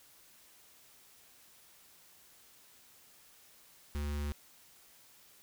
square tone with notch filter, 73 Hz, D2, 10 cents flat, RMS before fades -36 dBFS, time 3.95-4.32 s, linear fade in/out 0 ms, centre 640 Hz, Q 1.6, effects white hiss -61 dBFS RMS until 5.42 s

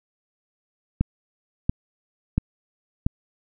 click train, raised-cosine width 5 ms, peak -7 dBFS, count 4, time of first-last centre 1.01-3.065 s, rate 1.46 Hz, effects none

